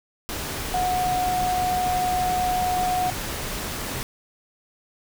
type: tone in noise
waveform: sine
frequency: 730 Hz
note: F#5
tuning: 24 cents flat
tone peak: -21 dBFS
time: 0.74-3.1 s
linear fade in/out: 0 ms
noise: pink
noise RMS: -30 dBFS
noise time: 0.29-4.03 s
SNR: +6 dB
effects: none